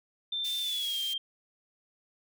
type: tone with pitch glide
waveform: sine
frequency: 3568 to 3179 Hz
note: A7 to G7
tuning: +23 to +24 cents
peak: -30 dBFS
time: 0.32-1.18 s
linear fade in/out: 5 ms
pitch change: -199 cents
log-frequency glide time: 0.61-1 s
type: high-pass noise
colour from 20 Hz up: pink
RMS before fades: -42 dBFS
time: 0.44-1.14 s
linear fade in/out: 10 ms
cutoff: 2900 Hz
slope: 24 dB/octave
effects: none